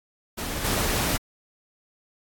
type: noise with level steps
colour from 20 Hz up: pink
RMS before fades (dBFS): -31 / -25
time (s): 0.37-1.18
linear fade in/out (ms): 20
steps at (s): 0.64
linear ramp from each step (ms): 5
effects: AAC 64 kbps